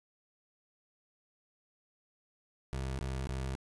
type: tone bursts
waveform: 25% pulse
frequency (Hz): 65.8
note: C2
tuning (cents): +10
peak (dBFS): -31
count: 3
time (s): 2.73-3.552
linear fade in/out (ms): 0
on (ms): 260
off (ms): 21
effects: resampled to 24000 Hz + 11-bit